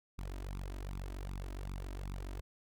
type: tone with flanger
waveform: sawtooth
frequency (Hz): 47.19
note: F#1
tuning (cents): +35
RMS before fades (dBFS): -42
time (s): 0.18-2.41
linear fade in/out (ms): 10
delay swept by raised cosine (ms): 0.8 to 3.2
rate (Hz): 2.6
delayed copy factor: +0.95
effects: none